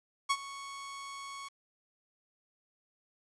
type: tone with ADSR envelope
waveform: sawtooth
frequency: 1108 Hz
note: C#6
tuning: 1 cent flat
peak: -21 dBFS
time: 0.29-1.49 s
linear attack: 17 ms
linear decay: 54 ms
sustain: -17 dB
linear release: 18 ms
effects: resampled to 22050 Hz + 9-bit